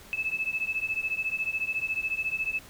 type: beating tone pair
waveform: sine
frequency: 2601 / 2615 Hz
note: E7 / E7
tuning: -24 / -15 cents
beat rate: 14 Hz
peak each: -31 / -30 dBFS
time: 0.13-2.59 s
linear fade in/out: 0 ms
effects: pink hiss -50 dBFS RMS until 2.69 s